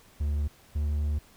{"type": "tone pair in turn", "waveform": "triangle", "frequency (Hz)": [73.42, 74.19], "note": ["D2", "D2"], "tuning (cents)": [0, 18], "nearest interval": "unison", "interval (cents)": 18, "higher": "second", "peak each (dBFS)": -23, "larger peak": "neither", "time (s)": [[0.2, 0.48], [0.75, 1.19]], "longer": "second", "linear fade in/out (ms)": 10, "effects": ["pink hiss -57 dBFS RMS until 1.36 s"]}